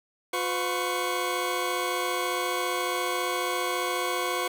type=tone cluster; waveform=20% pulse; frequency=357.8 / 505 / 1108 Hz; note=F4 / B4 / C#6; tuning=+42 / +39 / -1 cents; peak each=-26 dBFS; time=0.33-4.48 s; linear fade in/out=5 ms; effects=none